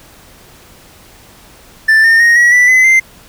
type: tone with pitch steps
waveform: triangle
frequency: 1769 / 1817.7 / 1867.7 / 1919.1 / 1971.9 / 2026 / 2082 Hz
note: A6 / A#6 / A#6 / A#6 / B6 / B6 / C7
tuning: +9 / -44 / +3 / +50 / -3 / +44 / -9 cents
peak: -3 dBFS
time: 1.88-3 s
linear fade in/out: 10 ms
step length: 160 ms
effects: pink hiss -41 dBFS RMS until 3.28 s